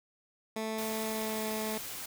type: tone with pitch glide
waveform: 15% pulse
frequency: 220 to 217.3 Hz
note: A3 to A3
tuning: 0 to -21 cents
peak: -27 dBFS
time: 0.56-1.78 s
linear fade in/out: 5 ms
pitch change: -21 cents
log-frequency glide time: 1.01-1.5 s
type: noise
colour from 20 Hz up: white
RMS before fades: -41 dBFS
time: 0.78-2.06 s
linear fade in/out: 5 ms
effects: none